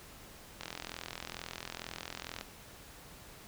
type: click train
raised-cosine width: 0.2 ms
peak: -22 dBFS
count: 77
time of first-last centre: 0.61-2.411 s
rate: 42.2 Hz
effects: pink hiss -53 dBFS RMS until 3.47 s